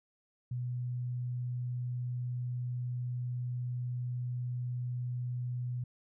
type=tone; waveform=sine; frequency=123.47 Hz; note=B2; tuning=in tune; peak=-33 dBFS; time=0.51-5.84 s; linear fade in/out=5 ms; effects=none